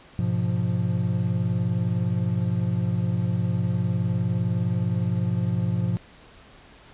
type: chord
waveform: triangle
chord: F diminished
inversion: first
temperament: equal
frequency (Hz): 103.83 / 123.47 / 174.61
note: Ab2 / Cb3 / F3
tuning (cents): 0 / 0 / 0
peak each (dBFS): -24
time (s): 0.19-5.97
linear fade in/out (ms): 0
effects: pink hiss -50 dBFS RMS until 6.93 s + resampled to 8000 Hz